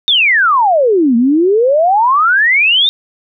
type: exponential two-way sweep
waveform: sine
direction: down then up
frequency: 3729 to 225.9 to 3729 Hz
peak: -7 dBFS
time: 0.08-2.89 s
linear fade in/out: 0 ms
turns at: 1.16 s
effects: none